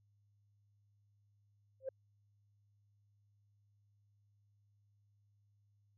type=tone with exponential growth; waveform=sine; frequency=529 Hz; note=C5; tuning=19 cents sharp; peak=-33 dBFS; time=1.8-1.89 s; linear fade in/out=5 ms; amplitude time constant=19 ms; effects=tanh soft clip ceiling -31 dBFS + added 102 Hz sine -70 dBFS peak until 5.97 s